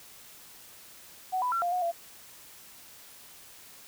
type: tone with pitch steps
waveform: sine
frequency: 746 / 994 / 1359 / 700 / 726 / 682 Hz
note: F#5 / B5 / F6 / F5 / F#5 / F5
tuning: +14 / +11 / -48 / +4 / -33 / -41 cents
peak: -26 dBFS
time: 1.32-1.92 s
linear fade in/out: 20 ms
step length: 100 ms
effects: white hiss -51 dBFS RMS until 3.87 s